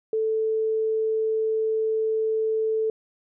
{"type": "tone", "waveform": "sine", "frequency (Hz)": 440, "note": "A4", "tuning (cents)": 0, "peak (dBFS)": -21, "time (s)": [0.13, 2.9], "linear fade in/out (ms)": 2, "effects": []}